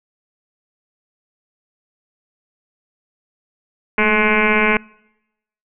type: tone with frequency modulation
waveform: sine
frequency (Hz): 1274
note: D#6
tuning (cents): +41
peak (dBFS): -12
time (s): 3.98-4.77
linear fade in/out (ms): 2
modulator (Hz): 211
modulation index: 5.8
effects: noise-tail reverb RT60 0.9 s tail -26 dB re dry